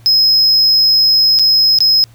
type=tone with dropouts; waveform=triangle; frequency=5120 Hz; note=D#8; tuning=49 cents sharp; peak=-6 dBFS; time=0.06-2.04 s; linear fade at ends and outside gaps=0 ms; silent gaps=1.389-1.395 / 1.787-1.805 s; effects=added 116 Hz sine -40 dBFS peak until 2.14 s + pink hiss -50 dBFS RMS until 2.14 s